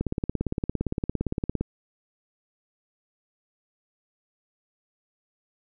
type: click train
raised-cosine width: 3 ms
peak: -13 dBFS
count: 29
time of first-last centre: 0.01-1.61 s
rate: 17.5 Hz
effects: none